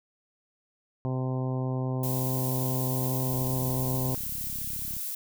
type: harmonic tone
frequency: 129.3 Hz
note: C3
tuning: 20 cents flat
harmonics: 1 / 2 / 3 / 4 / 5 / 6 / 7 / 8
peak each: -28 / -34 / -38 / -40 / -42 / -44 / -45 / -46 dBFS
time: 1.05-4.15 s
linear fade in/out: 0 ms
type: noise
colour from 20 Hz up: violet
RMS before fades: -34 dBFS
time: 2.03-5.15 s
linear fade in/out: 5 ms
type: click train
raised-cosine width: 5 ms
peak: -31 dBFS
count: 57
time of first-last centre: 3.33-4.967 s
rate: 34.2 Hz
effects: none